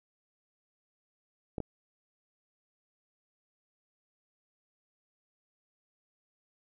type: clicks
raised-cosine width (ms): 2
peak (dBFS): -21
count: 2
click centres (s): 1.582 / 1.603
effects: none